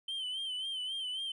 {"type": "tone with vibrato", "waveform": "sine", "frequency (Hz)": 3086, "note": "G7", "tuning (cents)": -28, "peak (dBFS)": -32, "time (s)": [0.08, 1.32], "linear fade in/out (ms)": 5, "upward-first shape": "sine", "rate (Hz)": 3.7, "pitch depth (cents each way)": 66, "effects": ["tanh soft clip ceiling -34 dBFS"]}